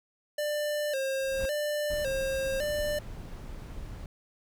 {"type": "tone with vibrato", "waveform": "square", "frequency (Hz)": 564, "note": "C#5", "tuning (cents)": 30, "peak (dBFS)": -29, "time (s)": [0.38, 2.99], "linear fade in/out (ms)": 5, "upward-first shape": "square", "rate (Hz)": 0.9, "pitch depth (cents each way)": 90}
{"type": "noise with exponential growth", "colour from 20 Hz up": "brown", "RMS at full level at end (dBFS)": -32, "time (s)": [1.12, 1.46], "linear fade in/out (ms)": 5, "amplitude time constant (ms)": 72}
{"type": "noise", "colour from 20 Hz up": "brown", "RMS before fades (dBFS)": -40, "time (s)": [1.9, 4.06], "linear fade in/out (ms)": 2}
{"effects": []}